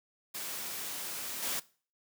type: noise with level steps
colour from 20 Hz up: white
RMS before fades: -39 / -34 dBFS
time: 0.34-1.6 s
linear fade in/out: 10 ms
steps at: 1.42 s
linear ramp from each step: 10 ms
effects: noise-tail reverb RT60 0.4 s tail -20 dB re dry + high-pass 150 Hz 12 dB/octave